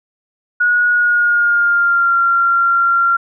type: tone with pitch glide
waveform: sine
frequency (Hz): 1453 to 1378.6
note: F#6 to F6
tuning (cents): -32 to -23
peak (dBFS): -10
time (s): 0.6-3.17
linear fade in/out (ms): 10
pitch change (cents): -91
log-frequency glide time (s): 0.9-2.16
effects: none